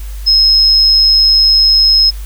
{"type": "tone", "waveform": "sine", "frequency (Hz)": 5150, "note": "E8", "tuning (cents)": -41, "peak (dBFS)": -5, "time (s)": [0.26, 2.11], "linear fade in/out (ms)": 20, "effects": ["added 50 Hz sine -21 dBFS peak until 2.25 s", "white hiss -38 dBFS RMS until 2.25 s"]}